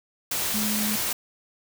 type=tone in noise; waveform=sine; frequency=212.2 Hz; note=G#3; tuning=38 cents sharp; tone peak=-27 dBFS; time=0.54-0.96 s; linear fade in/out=5 ms; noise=white; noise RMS=-27 dBFS; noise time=0.31-1.13 s; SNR=-3 dB; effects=none